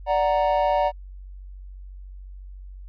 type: chord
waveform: triangle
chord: D augmented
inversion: none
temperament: equal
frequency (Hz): 587.3 / 740 / 932.3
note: D5 / F#5 / A#5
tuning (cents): 0 / 0 / 0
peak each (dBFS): -20 / -21 / -22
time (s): 0.06-0.92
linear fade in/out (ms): 50
effects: added 47 Hz sine -37 dBFS peak until 2.88 s + resampled to 11025 Hz